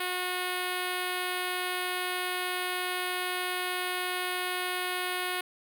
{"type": "tone with notch filter", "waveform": "5% pulse", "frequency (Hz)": 363.2, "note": "F#4", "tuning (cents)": -32, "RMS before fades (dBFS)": -32, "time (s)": [0, 5.41], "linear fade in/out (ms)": 5, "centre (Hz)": 5600, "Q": 1.3, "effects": []}